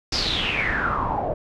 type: noise with low-pass filter sweep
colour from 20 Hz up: pink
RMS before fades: -24 dBFS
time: 0.12-1.34 s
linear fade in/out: 5 ms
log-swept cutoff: 5300 to 600 Hz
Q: 8.3
effects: none